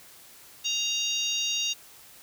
harmonic tone with a mistuned harmonic, 932.3 Hz, A#5, in tune, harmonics 3 / 4 / 5 / 6 / 7, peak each -30 / -30 / -36 / -35 / -34 dBFS, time 0.64-1.74 s, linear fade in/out 20 ms, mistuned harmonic 6, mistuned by +43 cents, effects white hiss -51 dBFS RMS until 2.22 s

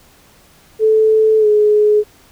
sine tone with pitch glide, 436.9 to 421.3 Hz, A4 to G#4, -12 to +25 cents, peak -8 dBFS, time 0.79-2.04 s, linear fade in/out 50 ms, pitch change -63 cents, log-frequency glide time 1.39-1.47 s, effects pink hiss -48 dBFS RMS until 2.31 s

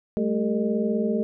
sine tone cluster, 198.4 / 218.7 / 395.2 / 450.2 / 611 Hz, G3 / A3 / G4 / A4 / D#5, +21 / -10 / +14 / +40 / -32 cents, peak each -31 / -24 / -29 / -28 / -32 dBFS, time 0.17-1.23 s, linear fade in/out 0 ms, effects none

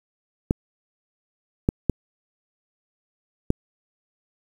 clicks, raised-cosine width 3 ms, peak -5 dBFS, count 4, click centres 0.509 / 1.689 / 1.897 / 3.504 s, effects 7-bit

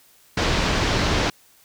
pink low-pass noise, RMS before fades -21 dBFS, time 0.37-1.3 s, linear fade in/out 5 ms, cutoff 5600 Hz, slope 24 dB/octave, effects white hiss -55 dBFS RMS until 1.64 s

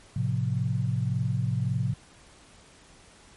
sine chord, F major, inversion first, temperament just, 109.13 / 130.96 / 174.61 Hz, A2 / C3 / F3, -14 / +2 / 0 cents, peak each -28 / -27 / -32 dBFS, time 0.16-1.94 s, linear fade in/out 5 ms, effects pink hiss -54 dBFS RMS until 3.36 s + MP3 48 kbps

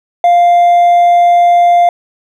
sine tone with hard clipping, 698.5 Hz, F5, in tune, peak -5 dBFS, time 0.24-1.89 s, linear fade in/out 2 ms, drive 2 dB, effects none

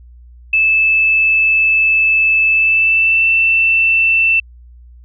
sine tone with pitch glide, 2623 to 2670 Hz, E7 to E7, -9 to +22 cents, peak -9 dBFS, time 0.53-4.4 s, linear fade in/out 5 ms, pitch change +31 cents, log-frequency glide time 2.49-3.27 s, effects added 60 Hz sine -37 dBFS peak until 5.04 s

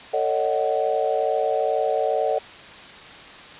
sine chord, D# half-diminished seventh, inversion second, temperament just, 448 / 560 / 622.3 / 746.7 Hz, A4 / C#5 / D#5 / F#5, +31 / +18 / 0 / +16 cents, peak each -25 dBFS, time 0.13-2.39 s, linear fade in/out 10 ms, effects white hiss -41 dBFS RMS until 3.59 s + resampled to 8000 Hz

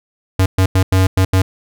square tone bursts at uneven times, 94.1 Hz, F#2, 30 cents sharp, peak -10 dBFS, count 6, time 0.39-0.46 / 0.58-0.66 / 0.75-0.83 / 0.92-1.07 / 1.17-1.25 / 1.33-1.42 s, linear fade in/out 5 ms, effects none

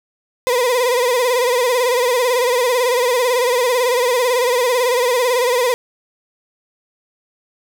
35% pulse tone with vibrato, 493.9 Hz, B4, in tune, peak -12 dBFS, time 0.47-5.74 s, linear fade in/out 0 ms, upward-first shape sine, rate 18 Hz, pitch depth 84 cents each way, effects none

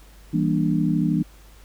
sine chord, E half-diminished seventh, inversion none, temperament just, 164.81 / 197.78 / 237.3 / 296.7 Hz, E3 / G3 / Bb3 / D4, 0 / +16 / +31 / +18 cents, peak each -22 / -25 / -25 / -24 dBFS, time 0.33-1.23 s, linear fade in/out 10 ms, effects added 50 Hz sine -46 dBFS peak until 1.64 s + pink hiss -53 dBFS RMS until 1.64 s

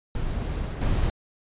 brown noise with level steps, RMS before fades -28 / -30 / -23 dBFS, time 0.15-1.1 s, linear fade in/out 2 ms, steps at 0.65 / 0.81 s, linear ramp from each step 10 ms, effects resampled to 8000 Hz

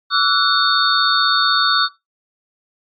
sine tone cluster, 1150 / 1335 / 1471 / 3653 / 4421 Hz, D6 / E6 / F#6 / A#7 / C#8, -37 / +22 / -11 / -36 / -5 cents, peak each -19 dBFS, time 0.1-1.89 s, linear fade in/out 50 ms, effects noise-tail reverb RT60 0.2 s tail -18 dB re dry + AAC 64 kbps

